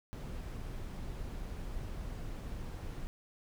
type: noise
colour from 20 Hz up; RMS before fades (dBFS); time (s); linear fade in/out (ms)
brown; -41; 0.13-3.07; 0
effects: none